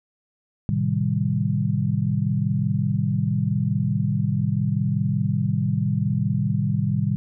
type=chord; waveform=sine; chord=A half-diminished seventh; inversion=none; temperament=equal; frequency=110 / 130.81 / 155.56 / 196 Hz; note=A2 / C3 / Eb3 / G3; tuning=0 / 0 / 0 / 0 cents; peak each=-25 dBFS; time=0.69-7.16 s; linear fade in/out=0 ms; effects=none